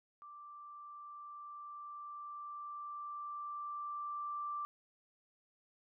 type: tone with level ramp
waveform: sine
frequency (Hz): 1175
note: D6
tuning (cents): +1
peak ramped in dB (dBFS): -50 to -37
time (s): 0.22-4.65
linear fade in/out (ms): 0
effects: none